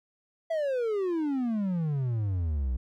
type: exponential sweep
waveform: triangle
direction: down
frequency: 670 to 59 Hz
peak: -24 dBFS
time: 0.5-2.77 s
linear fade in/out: 10 ms
effects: none